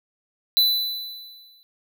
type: tone with exponential decay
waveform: square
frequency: 3993 Hz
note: B7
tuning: 18 cents sharp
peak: -14 dBFS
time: 0.57-1.63 s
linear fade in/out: 0 ms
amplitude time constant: 230 ms
effects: none